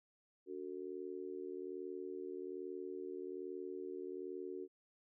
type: tone with amplitude modulation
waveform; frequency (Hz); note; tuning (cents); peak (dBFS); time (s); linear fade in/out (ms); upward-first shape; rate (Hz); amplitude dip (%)
sine; 370; F#4; 0; -38; 0.46-4.68; 50; sine; 81.2; 100
effects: none